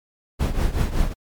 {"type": "noise with tremolo", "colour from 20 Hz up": "brown", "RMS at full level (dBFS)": -17, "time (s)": [0.39, 1.14], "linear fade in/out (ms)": 20, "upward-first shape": "triangle", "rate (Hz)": 5.3, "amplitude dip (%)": 80, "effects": ["MP3 96 kbps"]}